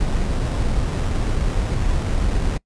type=noise with sample-and-hold; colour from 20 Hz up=brown; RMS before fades=-20 dBFS; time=0-2.58 s; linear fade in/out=10 ms; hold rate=4410 Hz; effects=noise-tail reverb RT60 0.1 s tail -24 dB re dry + resampled to 22050 Hz